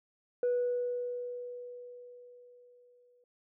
sine tone with exponential decay, 489.8 Hz, B4, 14 cents flat, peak -24 dBFS, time 0.43-3.24 s, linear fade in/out 2 ms, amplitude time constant 610 ms, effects tanh soft clip ceiling -24 dBFS

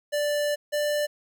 square tone pair in turn, 587.3 / 591 Hz, D5 / D5, 0 / +11 cents, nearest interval unison, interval 11 cents, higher second, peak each -24 dBFS, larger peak neither, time 0.12-0.56 / 0.72-1.07 s, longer first, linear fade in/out 20 ms, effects 10-bit

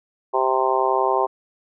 harmonic tone, 130.81 Hz, C3, in tune, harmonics 3 / 4 / 5 / 6 / 7 / 8, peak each -23 / -26 / -25 / -24 / -23 / -24 dBFS, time 0.33-1.27 s, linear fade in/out 20 ms, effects none

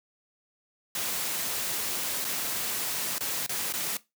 white noise with dropouts, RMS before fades -31 dBFS, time 0.95-3.97 s, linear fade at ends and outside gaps 2 ms, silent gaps 2.245-2.249 / 3.183-3.207 / 3.464-3.493 / 3.725-3.737 s, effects noise-tail reverb RT60 0.2 s tail -18 dB re dry + high-pass 100 Hz 12 dB/octave

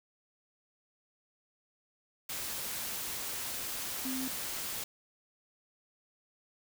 sine tone in noise, 260.5 Hz, C4, 7 cents flat, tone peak -35 dBFS, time 4.05-4.28 s, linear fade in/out 5 ms, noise white, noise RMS -38 dBFS, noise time 2.29-4.84 s, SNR 0 dB, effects none

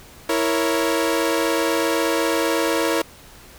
sawtooth chord, A# diminished, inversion second, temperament equal, 329.6 / 466.2 / 554.4 Hz, E4 / A#4 / C#5, 0 / 0 / 0 cents, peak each -18 / -19 / -20 dBFS, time 0.29-3.02 s, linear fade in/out 5 ms, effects pink hiss -45 dBFS RMS until 3.58 s

